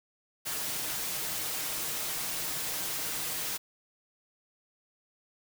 white noise with comb filter, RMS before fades -34 dBFS, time 0.45-3.58 s, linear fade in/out 20 ms, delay 6.4 ms, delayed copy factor +0.5, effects none

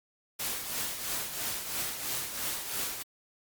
white noise with tremolo, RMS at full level -32 dBFS, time 0.39-3.03 s, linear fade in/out 10 ms, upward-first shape triangle, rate 3 Hz, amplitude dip 60%, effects Opus 48 kbps

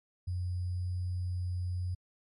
sine tone with sample-and-hold, 90.1 Hz, F#2, 45 cents flat, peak -31 dBFS, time 0.27-1.95 s, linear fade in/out 10 ms, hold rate 4900 Hz, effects MP3 48 kbps

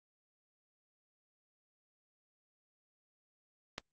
click, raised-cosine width 0.2 ms, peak -20 dBFS, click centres 3.781 s, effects Opus 24 kbps

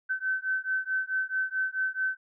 sine beating tone pair, 1529 / 1533.6 Hz, G6 / G6, -44 / -38 cents, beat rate 4.6 Hz, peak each -30 dBFS, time 0.09-2.17 s, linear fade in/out 20 ms, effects none

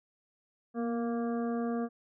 harmonic tone with a mistuned harmonic, 233.1 Hz, A#3, in tune, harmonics 1 / 2 / 3 / 5 / 6 / 7, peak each -31 / -36 / -40 / -45 / -53 / -52 dBFS, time 0.74-1.89 s, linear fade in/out 50 ms, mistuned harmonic 1, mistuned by +24 cents, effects none

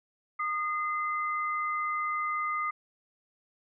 sine tone pair together, 1226 / 2061 Hz, D#6 / C7, -26 / -27 cents, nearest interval major sixth, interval 899 cents, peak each -29 / -35 dBFS, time 0.39-2.71 s, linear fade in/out 10 ms, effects none

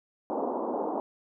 pink band-pass noise, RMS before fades -31 dBFS, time 0.3-1 s, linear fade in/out 0 ms, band 240 to 1000 Hz, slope 48 dB/octave, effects none

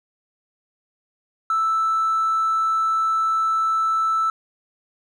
sine tone with hard clipping, 1318.5 Hz, E6, in tune, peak -18 dBFS, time 1.5-4.3 s, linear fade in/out 2 ms, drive 1 dB, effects none

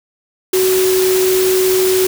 sine tone in noise, 373.6 Hz, F#4, 17 cents sharp, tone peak -11 dBFS, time 0.53-2.07 s, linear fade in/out 5 ms, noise white, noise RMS -20 dBFS, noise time 0.53-2.07 s, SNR +6 dB, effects none

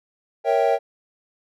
triangle chord, A# diminished seventh, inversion none, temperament equal with one note detuned, 466.2 / 554.4 / 655.5 / 784 Hz, A#4 / C#5 / E5 / G5, 0 / 0 / -10 / 0 cents, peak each -20 dBFS, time 0.44-0.79 s, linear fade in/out 50 ms, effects none

